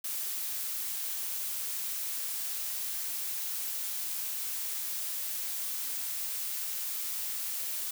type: noise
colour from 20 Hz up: blue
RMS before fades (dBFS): -35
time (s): 0.04-7.91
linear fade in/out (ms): 5
effects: none